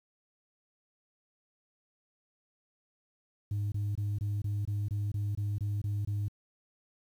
sine tone bursts, 102.6 Hz, G#2, 21 cents flat, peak -27 dBFS, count 12, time 3.51-6.283 s, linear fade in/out 5 ms, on 210 ms, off 23 ms, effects tanh soft clip ceiling -28 dBFS + 10-bit

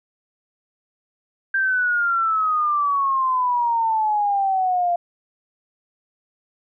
sine exponential sweep, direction down, 1586 to 690 Hz, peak -17 dBFS, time 1.54-4.96 s, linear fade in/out 5 ms, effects none

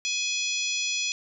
harmonic tone with a mistuned harmonic, 840 Hz, G#5, 19 cents sharp, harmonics 3 / 4 / 5 / 6 / 7 / 8, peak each -30 / -32 / -35 / -36 / -32 / -36 dBFS, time 0.05-1.12 s, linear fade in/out 0 ms, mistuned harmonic 8, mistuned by +81 cents, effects none

